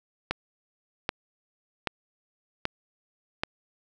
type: click train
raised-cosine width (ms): 0.3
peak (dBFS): -10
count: 5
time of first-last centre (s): 0.31-3.435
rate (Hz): 1.28
effects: none